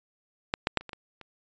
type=clicks; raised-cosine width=0.3 ms; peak=-9 / -9 / -7 / -29 / -24 / -23 / -29 dBFS; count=7; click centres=0.539 / 0.671 / 0.773 / 0.81 / 0.893 / 0.932 / 1.213 s; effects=resampled to 16000 Hz